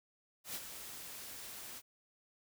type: noise with ADSR envelope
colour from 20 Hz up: white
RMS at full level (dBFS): -40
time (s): 0.44-1.82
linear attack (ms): 110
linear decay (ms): 41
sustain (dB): -8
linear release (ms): 46
effects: none